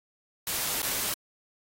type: noise with dropouts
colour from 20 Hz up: white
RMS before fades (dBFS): -30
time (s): 0.47-1.14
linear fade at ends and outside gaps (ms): 2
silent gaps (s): 0.82-0.828
effects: AAC 48 kbps